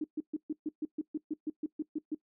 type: tone bursts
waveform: sine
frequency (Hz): 305.8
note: D#4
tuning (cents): -30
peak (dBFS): -30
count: 14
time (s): 0.01-2.148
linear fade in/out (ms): 5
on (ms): 32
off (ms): 130
effects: noise-tail reverb RT60 0.1 s tail -19 dB re dry